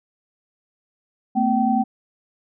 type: tone cluster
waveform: sine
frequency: 223.7 / 254.5 / 770 Hz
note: A3 / C4 / G5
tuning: +29 / -48 / -31 cents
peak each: -20 / -22 / -20 dBFS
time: 1.35-1.84 s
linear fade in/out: 20 ms
effects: none